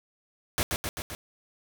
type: noise with echo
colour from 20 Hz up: pink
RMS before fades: -26 dBFS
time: 0.58-0.63 s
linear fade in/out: 0 ms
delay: 130 ms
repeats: 4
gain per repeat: -3 dB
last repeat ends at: 1.15 s
effects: none